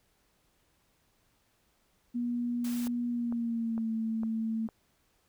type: tone with pitch glide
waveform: sine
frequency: 240.7 to 223.3 Hz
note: B3 to A3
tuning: -44 to +26 cents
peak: -29 dBFS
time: 2.14-4.68 s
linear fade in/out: 20 ms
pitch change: -130 cents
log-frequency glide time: 3.09-3.91 s
type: noise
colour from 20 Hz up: white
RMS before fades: -45 dBFS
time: 2.64-2.88 s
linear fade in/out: 5 ms
type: click train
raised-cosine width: 1 ms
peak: -30 dBFS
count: 5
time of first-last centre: 2.87-4.688 s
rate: 2.2 Hz
effects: pink hiss -71 dBFS RMS until 5.28 s